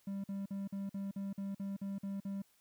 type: tone bursts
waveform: triangle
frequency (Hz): 197.1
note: G3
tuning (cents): +10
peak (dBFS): -35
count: 11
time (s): 0.07-2.42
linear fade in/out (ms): 5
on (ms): 170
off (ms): 48
effects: white hiss -71 dBFS RMS until 2.6 s